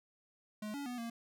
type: tone with pitch steps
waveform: square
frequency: 212.1 / 283.3 / 246.2 / 232.1 Hz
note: G#3 / C#4 / B3 / A#3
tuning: +37 / +38 / -5 / -7 cents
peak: -40 dBFS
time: 0.62-1.1 s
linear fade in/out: 5 ms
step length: 120 ms
effects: none